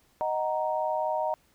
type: chord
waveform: sine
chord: D# minor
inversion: none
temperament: just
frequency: 622.3 / 746.7 / 933.4 Hz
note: D#5 / F#5 / A#5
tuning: 0 / +16 / +2 cents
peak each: -29 / -32 / -30 dBFS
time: 0.21-1.34 s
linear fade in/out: 0 ms
effects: pink hiss -65 dBFS RMS until 1.54 s